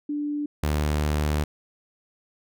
sine / sawtooth tone pair in turn, 293.7 / 74.97 Hz, D4 / D2, 0 / +36 cents, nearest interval 2 octaves, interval 2364 cents, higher first, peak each -25 / -18 dBFS, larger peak second, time 0.09-0.46 / 0.63-1.44 s, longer second, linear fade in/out 5 ms, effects none

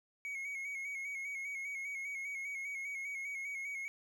triangle tone with vibrato, 2212 Hz, C#7, 4 cents flat, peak -37 dBFS, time 0.25-3.88 s, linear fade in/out 0 ms, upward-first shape square, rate 5 Hz, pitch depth 38 cents each way, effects none

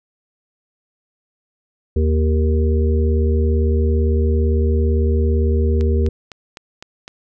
harmonic tone, 77.78 Hz, D#2, in tune, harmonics 1 / 3 / 5 / 6, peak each -14 / -24 / -23 / -26 dBFS, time 1.96-6.09 s, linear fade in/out 5 ms
click train, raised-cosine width 0.2 ms, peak -17 dBFS, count 6, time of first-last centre 5.81-7.079 s, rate 3.94 Hz
effects none

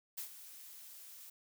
blue noise with ADSR envelope, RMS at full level -41 dBFS, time 0.17-1.3 s, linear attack 14 ms, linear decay 100 ms, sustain -12 dB, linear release 5 ms, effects none

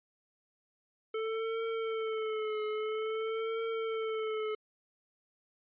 square tone with vibrato, 440 Hz, A4, in tune, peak -33 dBFS, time 1.14-4.55 s, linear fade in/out 5 ms, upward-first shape triangle, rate 0.5 Hz, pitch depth 54 cents each way, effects resampled to 8000 Hz

